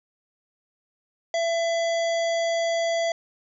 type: harmonic tone with a mistuned harmonic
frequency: 670 Hz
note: E5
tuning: 28 cents sharp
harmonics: 1 / 3 / 5 / 7 / 9 / 10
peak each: -22 / -32 / -36 / -39 / -41 / -42 dBFS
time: 1.34-3.12 s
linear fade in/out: 2 ms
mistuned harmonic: 10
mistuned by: +48 cents
effects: none